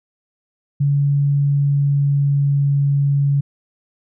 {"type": "tone with pitch glide", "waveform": "sine", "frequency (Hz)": [142, 141.02], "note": ["C#3", "C#3"], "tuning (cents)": [42, 30], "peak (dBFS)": -13, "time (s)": [0.8, 3.41], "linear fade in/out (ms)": 10, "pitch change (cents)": -12, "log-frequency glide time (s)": [1.42, 2.74], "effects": []}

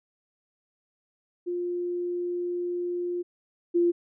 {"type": "tone pair in turn", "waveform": "sine", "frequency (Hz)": [352.4, 346.1], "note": ["F4", "F4"], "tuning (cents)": [16, -16], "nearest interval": "unison", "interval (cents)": 32, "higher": "first", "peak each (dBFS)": [-27, -19], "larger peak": "second", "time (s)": [[1.46, 3.23], [3.74, 3.92]], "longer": "first", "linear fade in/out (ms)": 20, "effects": []}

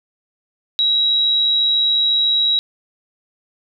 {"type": "tone", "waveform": "sine", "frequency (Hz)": 3862, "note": "B7", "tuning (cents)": -39, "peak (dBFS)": -13, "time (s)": [0.79, 2.59], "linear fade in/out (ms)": 0, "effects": []}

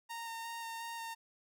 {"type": "tone with vibrato", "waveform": "sawtooth", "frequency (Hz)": 920, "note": "A#5", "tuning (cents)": -23, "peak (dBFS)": -37, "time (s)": [0.09, 1.15], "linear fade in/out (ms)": 20, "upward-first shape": "square", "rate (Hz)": 2.8, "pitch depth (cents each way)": 11, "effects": []}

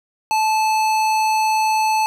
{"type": "tone with hard clipping", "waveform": "sine", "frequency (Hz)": 871, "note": "A5", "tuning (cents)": -18, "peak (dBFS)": -17, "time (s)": [0.31, 2.06], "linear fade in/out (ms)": 0, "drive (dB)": 17, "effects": []}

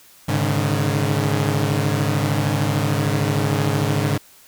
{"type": "chord", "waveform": "sawtooth", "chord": "Ab suspended fourth", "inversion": "none", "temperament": "equal with one note detuned", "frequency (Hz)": [103.83, 138.59, 151.83], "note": ["Ab2", "Db3", "Eb3"], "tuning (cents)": [0, 0, -42], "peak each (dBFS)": [-18, -18, -19], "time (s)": [0.28, 4.18], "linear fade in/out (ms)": 10, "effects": ["white hiss -49 dBFS RMS until 4.47 s"]}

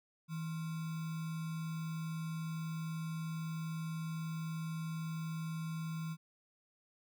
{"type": "tone with sample-and-hold", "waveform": "sine", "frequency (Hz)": 161.9, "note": "E3", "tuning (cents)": -31, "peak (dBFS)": -37, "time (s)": [0.28, 6.17], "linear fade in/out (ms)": 50, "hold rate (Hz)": 1225, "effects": []}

